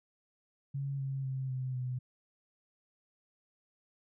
sine tone with pitch steps, 138.6 / 135.43 / 132.34 / 129.32 / 126.36 Hz, C#3 / C#3 / C3 / C3 / B2, 0 / -40 / +20 / -20 / +40 cents, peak -33 dBFS, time 0.74-1.99 s, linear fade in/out 10 ms, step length 250 ms, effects none

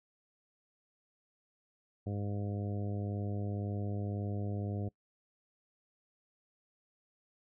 harmonic tone, 101.9 Hz, G#2, 32 cents flat, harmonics 1 / 2 / 3 / 4 / 5 / 6 / 7, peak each -35 / -41 / -45 / -47 / -49 / -51 / -52 dBFS, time 2.06-4.89 s, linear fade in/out 10 ms, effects noise-tail reverb RT60 0.1 s tail -23 dB re dry

